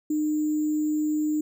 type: tone with sample-and-hold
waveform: sine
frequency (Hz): 304.2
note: D#4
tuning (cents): -39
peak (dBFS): -22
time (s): 0.1-1.41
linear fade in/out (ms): 5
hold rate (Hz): 7350
effects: none